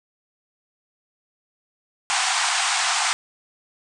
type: band-pass noise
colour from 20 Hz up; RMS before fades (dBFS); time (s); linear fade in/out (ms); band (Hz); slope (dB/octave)
pink; -22; 2.1-3.13; 0; 710 to 9200; 96
effects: none